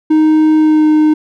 triangle tone with pitch glide, 311.1 to 307.2 Hz, D#4 to D#4, 0 to -22 cents, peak -4 dBFS, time 0.1-1.14 s, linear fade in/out 10 ms, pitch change -22 cents, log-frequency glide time 0.57-0.87 s, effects none

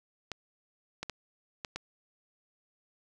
clicks, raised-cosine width 0.2 ms, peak -19 dBFS, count 5, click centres 0.317 / 1.03 / 1.097 / 1.648 / 1.76 s, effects none

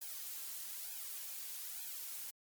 blue noise with flanger, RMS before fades -45 dBFS, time 0.01-2.31 s, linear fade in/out 10 ms, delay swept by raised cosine 1.2 to 3.8 ms, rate 1.1 Hz, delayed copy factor +0.8, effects MP3 96 kbps

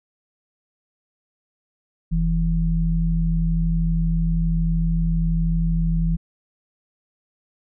sine tone pair together, 43.65 / 164.81 Hz, F1 / E3, 0 / 0 cents, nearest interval octave + major seventh, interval 2300 cents, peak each -20 dBFS, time 2.11-6.17 s, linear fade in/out 20 ms, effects none

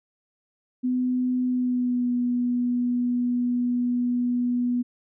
sine tone with pitch glide, 251.6 to 244.6 Hz, B3 to B3, +32 to -16 cents, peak -21 dBFS, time 0.83-4.83 s, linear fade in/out 20 ms, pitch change -48 cents, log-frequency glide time 1.46-2.11 s, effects none

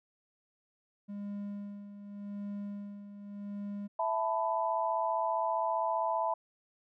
triangle tone with tremolo, 203 Hz, G#3, 39 cents flat, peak -34 dBFS, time 1.08-3.88 s, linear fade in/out 20 ms, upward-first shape sine, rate 0.86 Hz, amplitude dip 65%
sine chord, E suspended fourth, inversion none, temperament equal with one note detuned, 659.3 / 880 / 995.2 Hz, E5 / A5 / B5, 0 / 0 / +13 cents, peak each -33 dBFS, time 3.99-6.34 s, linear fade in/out 5 ms
effects none

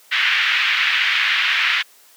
pink band-pass noise, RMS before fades -18 dBFS, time 0.11-1.83 s, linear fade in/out 20 ms, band 1700 to 3100 Hz, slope 24 dB/octave, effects white hiss -50 dBFS RMS until 2.16 s + high-pass 400 Hz 12 dB/octave

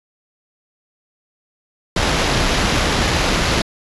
pink noise with sample-and-hold, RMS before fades -17 dBFS, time 1.96-3.62 s, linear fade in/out 5 ms, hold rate 8820 Hz, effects resampled to 24000 Hz

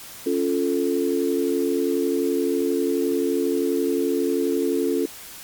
sine chord, Db augmented, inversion none, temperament equal, 277.2 / 349.2 / 440 Hz, Db4 / F4 / A4, 0 / 0 / 0 cents, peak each -24 dBFS, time 0.26-5.06 s, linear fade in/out 5 ms, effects white hiss -40 dBFS RMS until 5.43 s + Opus 48 kbps

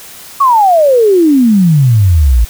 sine exponential sweep, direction down, 1145 to 53.3 Hz, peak -4 dBFS, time 0.4-2.45 s, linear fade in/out 10 ms, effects white hiss -32 dBFS RMS until 2.49 s

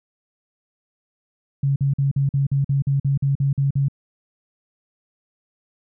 sine tone bursts, 138.6 Hz, C#3, in tune, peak -16 dBFS, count 13, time 1.63-3.884 s, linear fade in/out 5 ms, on 130 ms, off 47 ms, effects none

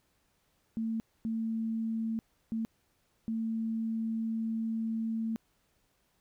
sine tone bursts at uneven times, 224.4 Hz, A3, 34 cents sharp, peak -30 dBFS, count 4, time 0.77-1 / 1.25-2.19 / 2.52-2.65 / 3.28-5.36 s, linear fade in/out 0 ms, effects pink hiss -73 dBFS RMS until 6.2 s

